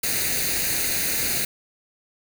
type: noise with comb filter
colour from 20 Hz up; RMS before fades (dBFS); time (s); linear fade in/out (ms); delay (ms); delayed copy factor
white; -24; 0.03-1.45; 5; 0.46; +0.7
effects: none